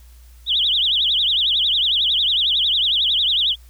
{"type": "tone with vibrato", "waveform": "sine", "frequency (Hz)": 3363, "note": "G#7", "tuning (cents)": 21, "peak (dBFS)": -15, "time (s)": [0.46, 3.56], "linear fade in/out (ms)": 50, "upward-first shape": "triangle", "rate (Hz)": 11, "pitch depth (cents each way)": 280, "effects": ["added 60 Hz sine -42 dBFS peak until 3.69 s", "white hiss -55 dBFS RMS until 3.69 s"]}